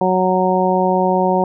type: harmonic tone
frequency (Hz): 185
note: F#3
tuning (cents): 0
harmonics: 1 / 2 / 3 / 4 / 5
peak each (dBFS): -19 / -19 / -19 / -19 / -19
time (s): 0.01-1.44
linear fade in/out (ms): 2
effects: none